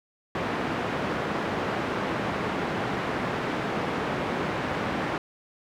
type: band-pass noise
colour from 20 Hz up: pink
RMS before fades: -29 dBFS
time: 0.35-5.18 s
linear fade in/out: 2 ms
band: 160 to 1900 Hz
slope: 12 dB/octave
effects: none